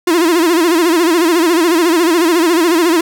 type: tone with vibrato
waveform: 45% pulse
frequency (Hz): 336.5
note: E4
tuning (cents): +36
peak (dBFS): -9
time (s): 0.07-3.01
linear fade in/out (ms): 5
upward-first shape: sine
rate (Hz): 14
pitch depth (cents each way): 120
effects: none